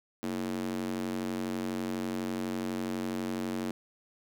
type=tone with high-pass filter; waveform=square; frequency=46.04 Hz; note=F#1; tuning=8 cents flat; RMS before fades=-34 dBFS; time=0.23-3.71 s; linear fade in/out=0 ms; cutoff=260 Hz; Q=3.2; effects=none